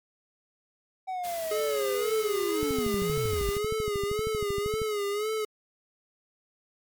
triangle linear sweep, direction down, 762 to 38.89 Hz, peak -28 dBFS, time 1.07-3.51 s, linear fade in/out 20 ms
white noise, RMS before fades -41 dBFS, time 1.23-3.59 s, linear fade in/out 20 ms
square tone with vibrato, 419.8 Hz, G#4, 19 cents sharp, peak -28 dBFS, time 1.51-5.45 s, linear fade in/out 5 ms, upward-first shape sine, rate 1.9 Hz, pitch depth 76 cents each way
click train, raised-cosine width 5 ms, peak -23 dBFS, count 29, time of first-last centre 2.63-4.817 s, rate 12.8 Hz
effects MP3 96 kbps

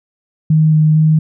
sine tone with vibrato, 155.56 Hz, D#3, in tune, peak -7 dBFS, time 0.5-1.19 s, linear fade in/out 5 ms, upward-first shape square, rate 2.2 Hz, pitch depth 9 cents each way, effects none

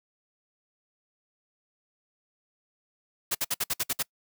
white noise bursts, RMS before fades -27 dBFS, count 8, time 3.31-4.029 s, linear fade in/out 10 ms, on 40 ms, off 57 ms, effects noise-tail reverb RT60 0.1 s tail -26 dB re dry

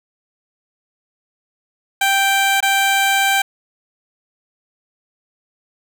15% pulse tone with dropouts, 784 Hz, G5, in tune, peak -7 dBFS, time 2.01-3.42 s, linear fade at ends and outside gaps 5 ms, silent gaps 2.605-2.626 s, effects none

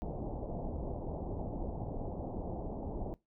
pink low-pass noise, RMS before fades -39 dBFS, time 0.02-3.14 s, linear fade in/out 0 ms, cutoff 830 Hz, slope 48 dB/octave, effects noise-tail reverb RT60 0.2 s tail -20 dB re dry

